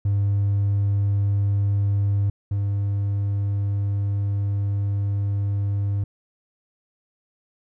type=tone pair in turn; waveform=triangle; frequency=100.5 / 100.5 Hz; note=G2 / G2; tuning=+44 / +44 cents; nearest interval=unison; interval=0 cents; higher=neither; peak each=-15 / -18 dBFS; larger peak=first; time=0.05-2.3 / 2.51-6.04 s; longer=second; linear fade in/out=5 ms; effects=tanh soft clip ceiling -13 dBFS